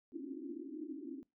pink band-pass noise, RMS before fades -45 dBFS, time 0.12-1.23 s, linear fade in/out 0 ms, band 260 to 350 Hz, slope 96 dB/octave, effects noise-tail reverb RT60 0.2 s tail -22 dB re dry

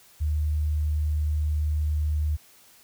sine tone, 75.8 Hz, D#2, 45 cents flat, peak -22 dBFS, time 0.2-2.37 s, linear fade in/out 20 ms, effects white hiss -55 dBFS RMS until 2.83 s

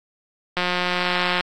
click train, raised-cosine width 0.3 ms, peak -6 dBFS, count 151, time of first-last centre 0.57-1.408 s, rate 179 Hz, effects AAC 48 kbps

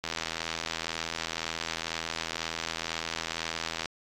click train, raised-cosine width 0.2 ms, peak -14 dBFS, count 314, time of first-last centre 0.04-3.857 s, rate 82 Hz, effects AAC 64 kbps

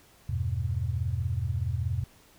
sine chord, E minor, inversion none, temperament just, 82.41 / 98.89 / 123.61 Hz, E2 / G2 / B2, 0 / +16 / +2 cents, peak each -31 dBFS, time 0.29-2.04 s, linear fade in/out 5 ms, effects pink hiss -58 dBFS RMS until 2.38 s

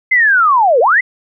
sine linear two-way sweep, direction down then up, 2093 to 440 to 2093 Hz, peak -7 dBFS, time 0.11-1.01 s, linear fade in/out 10 ms, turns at 0.8 s, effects none

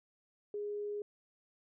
sine tone, 413.5 Hz, G#4, 8 cents flat, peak -36 dBFS, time 0.54-1.02 s, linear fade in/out 2 ms, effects none

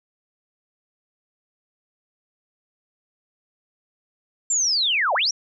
sine linear two-way sweep, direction down then up, 7459 to 535 to 5930 Hz, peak -18 dBFS, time 4.5-5.31 s, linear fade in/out 5 ms, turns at 5.14 s, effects none

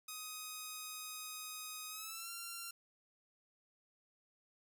5% pulse tone with pitch glide, 1254 to 1375.4 Hz, D#6 to F6, +13 to -27 cents, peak -33 dBFS, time 0.08-2.71 s, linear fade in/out 5 ms, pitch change +160 cents, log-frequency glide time 1.89-2.31 s, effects 12-bit

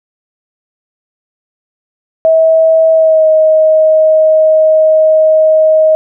sine tone with pitch glide, 645 to 628.5 Hz, E5 to D#5, -38 to +17 cents, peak -4 dBFS, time 2.25-5.95 s, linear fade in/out 0 ms, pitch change -45 cents, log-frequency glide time 2.92-3.28 s, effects none

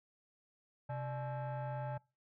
sine tone with frequency modulation, 130.81 Hz, C3, in tune, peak -35 dBFS, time 0.89-1.98 s, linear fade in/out 10 ms, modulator 727 Hz, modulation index 0.97, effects noise-tail reverb RT60 0.3 s tail -26 dB re dry + tanh soft clip ceiling -36 dBFS

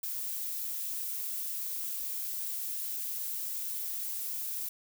violet noise, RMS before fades -36 dBFS, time 0.03-4.69 s, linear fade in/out 5 ms, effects none

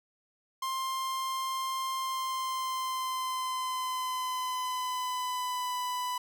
45% pulse tone with pitch glide, 1054 to 994.8 Hz, C6 to B5, +12 to +12 cents, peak -31 dBFS, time 0.62-6.18 s, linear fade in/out 5 ms, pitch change -100 cents, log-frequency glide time 1.95-5.76 s, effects none

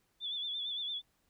sine tone with vibrato, 3474 Hz, A7, 23 cents flat, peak -35 dBFS, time 0.2-1.02 s, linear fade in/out 50 ms, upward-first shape sine, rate 8.8 Hz, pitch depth 60 cents each way, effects pink hiss -75 dBFS RMS until 1.29 s

